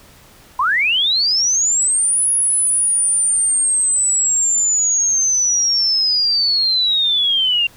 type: linear two-way sweep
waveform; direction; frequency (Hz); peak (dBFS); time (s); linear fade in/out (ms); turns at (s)
sine; up then down; 959 to 10450 to 2753; -13; 0.59-7.67; 5; 2.3
effects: pink hiss -46 dBFS RMS until 7.76 s